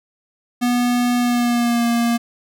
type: tone with pitch glide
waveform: square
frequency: 244 to 235 Hz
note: B3 to A#3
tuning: -21 to +14 cents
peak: -16 dBFS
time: 0.61-2.18 s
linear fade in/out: 20 ms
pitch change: -65 cents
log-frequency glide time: 1.18-1.86 s
effects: none